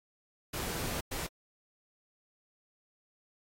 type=noise bursts at uneven times; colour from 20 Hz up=pink; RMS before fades=-37 dBFS; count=2; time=0.53-1.01 / 1.11-1.27 s; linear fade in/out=10 ms; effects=AAC 48 kbps